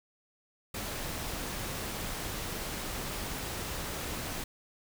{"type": "noise", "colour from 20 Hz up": "pink", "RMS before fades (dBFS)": -37, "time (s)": [0.74, 4.44], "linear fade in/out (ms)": 5, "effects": []}